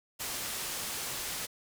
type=low-pass noise; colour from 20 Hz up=white; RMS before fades=-37 dBFS; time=0.19-1.47 s; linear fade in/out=20 ms; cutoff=12000 Hz; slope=12 dB/octave; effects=none